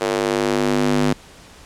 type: tone with high-pass filter sweep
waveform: square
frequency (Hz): 50.3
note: G1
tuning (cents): +45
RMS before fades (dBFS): -19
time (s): 0.01-1.13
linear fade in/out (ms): 0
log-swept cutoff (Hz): 440 to 210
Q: 1.9
effects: pink hiss -44 dBFS RMS until 1.65 s + low-pass 9000 Hz 12 dB/octave